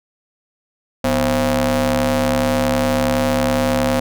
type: ring-modulated tone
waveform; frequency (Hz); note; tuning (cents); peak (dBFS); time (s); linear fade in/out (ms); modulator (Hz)
sawtooth; 141.7; C#3; +38; -8; 1.04-4; 5; 389
effects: none